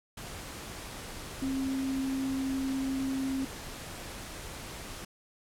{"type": "tone in noise", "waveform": "sine", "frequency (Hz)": 266.9, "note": "C4", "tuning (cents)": 35, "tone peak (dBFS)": -29, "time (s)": [1.42, 3.45], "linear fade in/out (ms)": 5, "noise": "pink", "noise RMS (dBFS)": -42, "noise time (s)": [0.17, 5.05], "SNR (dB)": 10, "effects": ["low-pass 12000 Hz 12 dB/octave"]}